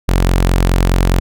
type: tone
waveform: sawtooth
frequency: 44.77 Hz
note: F1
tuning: 44 cents sharp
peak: -6 dBFS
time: 0.08-1.2 s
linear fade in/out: 10 ms
effects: none